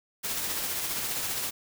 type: noise with tremolo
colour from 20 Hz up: white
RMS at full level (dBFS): -30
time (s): 0.23-1.51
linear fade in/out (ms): 20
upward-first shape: triangle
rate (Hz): 15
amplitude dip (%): 35
effects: none